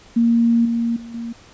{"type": "tone with level steps", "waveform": "sine", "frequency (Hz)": 232.8, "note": "A#3", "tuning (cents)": -2, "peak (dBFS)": [-12, -17, -32, -25], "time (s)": [0.16, 1.33], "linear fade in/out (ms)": 10, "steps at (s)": [0.65, 0.96, 1.14], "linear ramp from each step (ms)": 5, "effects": ["pink hiss -47 dBFS RMS until 1.53 s", "resampled to 16000 Hz"]}